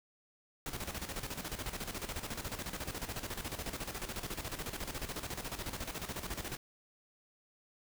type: noise with tremolo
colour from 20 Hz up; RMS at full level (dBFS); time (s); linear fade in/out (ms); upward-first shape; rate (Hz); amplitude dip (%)
pink; -39; 0.66-6.57; 2; square; 14; 65
effects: none